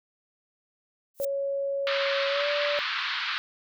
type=noise with exponential growth; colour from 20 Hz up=violet; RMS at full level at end=-29 dBFS; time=1.14-1.25 s; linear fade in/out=5 ms; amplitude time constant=23 ms
type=tone with pitch glide; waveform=sine; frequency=555 to 582.3 Hz; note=C#5 to D5; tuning=+2 to -15 cents; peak=-26 dBFS; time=1.2-2.79 s; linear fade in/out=0 ms; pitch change=+83 cents; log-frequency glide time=2.28-2.48 s
type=band-pass noise; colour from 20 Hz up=pink; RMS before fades=-30 dBFS; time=1.87-3.38 s; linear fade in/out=0 ms; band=1100 to 4400 Hz; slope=48 dB/octave
effects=none